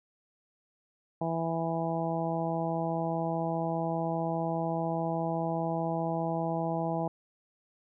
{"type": "harmonic tone", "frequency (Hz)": 164.9, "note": "E3", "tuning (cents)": 1, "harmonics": [1, 2, 3, 4, 5, 6], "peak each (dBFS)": [-33, -36, -38, -34, -35, -42], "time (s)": [1.21, 7.08], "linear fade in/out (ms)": 5, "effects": []}